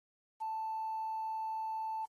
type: tone with quantisation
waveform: sine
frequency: 882 Hz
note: A5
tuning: 4 cents sharp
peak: -35 dBFS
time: 0.4-2.06 s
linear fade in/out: 20 ms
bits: 10
effects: AAC 32 kbps